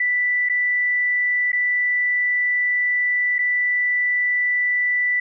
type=tone with dropouts; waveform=sine; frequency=1975.5 Hz; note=B6; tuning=in tune; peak=-17 dBFS; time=0-5.2 s; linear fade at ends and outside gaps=5 ms; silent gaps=0.489-0.496 / 1.519-1.529 / 3.384-3.389 s; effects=none